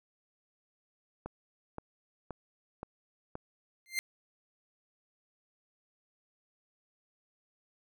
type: click train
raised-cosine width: 1 ms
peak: -25 dBFS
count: 5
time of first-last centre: 1.26-3.354 s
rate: 1.91 Hz
type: tone with exponential growth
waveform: sawtooth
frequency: 2093 Hz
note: C7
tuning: in tune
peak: -24 dBFS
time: 3.86-3.99 s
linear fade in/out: 0 ms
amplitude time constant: 28 ms
effects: none